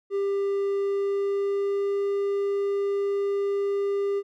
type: tone with pitch glide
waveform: triangle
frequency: 397.4 to 399.9 Hz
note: G4 to G4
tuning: +24 to +35 cents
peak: -21 dBFS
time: 0.1-4.23 s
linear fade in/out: 50 ms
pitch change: +11 cents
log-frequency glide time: 0.78-1.97 s
effects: none